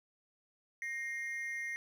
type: ring-modulated tone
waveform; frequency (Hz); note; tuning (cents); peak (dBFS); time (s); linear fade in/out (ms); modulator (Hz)
triangle; 1991; B6; +14; -32; 0.82-1.76; 0; 129
effects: none